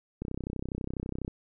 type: click train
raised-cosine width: 3 ms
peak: -21 dBFS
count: 35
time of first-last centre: 0.22-1.279 s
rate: 32.1 Hz
effects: none